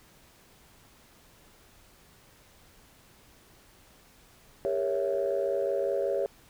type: chord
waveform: sine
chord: G diminished seventh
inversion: none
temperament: equal with one note detuned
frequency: 400.7 / 466.2 / 554.4 / 659.3 Hz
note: G4 / Bb4 / Db5 / Fb5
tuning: +38 / 0 / 0 / 0 cents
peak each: -30 / -34 / -28 / -34 dBFS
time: 4.65-6.26 s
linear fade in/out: 0 ms
effects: tanh soft clip ceiling -18 dBFS + pink hiss -58 dBFS RMS until 6.49 s